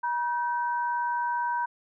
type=tone pair together; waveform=sine; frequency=959 / 1541.3 Hz; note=A#5 / G6; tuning=+49 / -30 cents; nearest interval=minor sixth; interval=821 cents; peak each=-26 / -33 dBFS; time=0.03-1.66 s; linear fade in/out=10 ms; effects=none

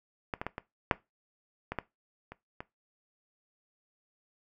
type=clicks; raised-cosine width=0.5 ms; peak=-17 / -19 / -18 / -21 / -7 / -19 / -16 / -28 / -24 dBFS; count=9; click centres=0.338 / 0.415 / 0.466 / 0.581 / 0.912 / 1.72 / 1.787 / 2.32 / 2.605 s; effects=noise-tail reverb RT60 0.2 s tail -19 dB re dry

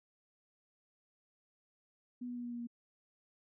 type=tone with pitch steps; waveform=sine; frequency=246 / 244.2 / 242.3 / 240.5 / 238.7 / 236.9 Hz; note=B3 / B3 / B3 / B3 / A#3 / A#3; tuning=-7 / -19 / -33 / -46 / +41 / +28 cents; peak=-39 dBFS; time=2.21-2.672 s; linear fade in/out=10 ms; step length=77 ms; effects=none

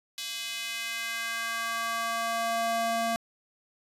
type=tone with high-pass filter sweep; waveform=square; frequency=229.4 Hz; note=A#3; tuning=28 cents flat; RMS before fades=-31 dBFS; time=0.18-3.16 s; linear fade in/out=0 ms; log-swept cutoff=3500 to 480 Hz; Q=1.7; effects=resampled to 32000 Hz

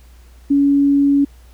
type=tone; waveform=sine; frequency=281.6 Hz; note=C#4; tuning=27 cents sharp; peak=-10 dBFS; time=0.5-1.25 s; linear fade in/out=10 ms; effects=added 60 Hz sine -41 dBFS peak until 1.53 s + pink hiss -53 dBFS RMS until 1.53 s

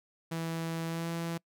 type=tone with pitch glide; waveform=sawtooth; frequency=164.5 to 167.38 Hz; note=E3 to E3; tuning=-3 to +27 cents; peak=-29 dBFS; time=0.31-1.38 s; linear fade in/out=10 ms; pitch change=+30 cents; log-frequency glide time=0.87-1.08 s; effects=noise-tail reverb RT60 0.1 s tail -25 dB re dry

